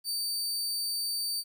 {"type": "tone", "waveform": "sawtooth", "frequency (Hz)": 4606, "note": "D8", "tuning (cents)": -34, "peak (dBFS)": -27, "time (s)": [0.04, 1.44], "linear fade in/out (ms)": 50, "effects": ["11-bit"]}